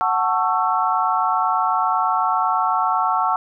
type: chord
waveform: sine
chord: F# minor seventh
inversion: none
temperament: just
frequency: 740 / 888 / 1110 / 1332 Hz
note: F#5 / A5 / C#6 / E6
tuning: 0 / +16 / +2 / +18 cents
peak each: -22 dBFS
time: 0.01-3.36 s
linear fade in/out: 0 ms
effects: none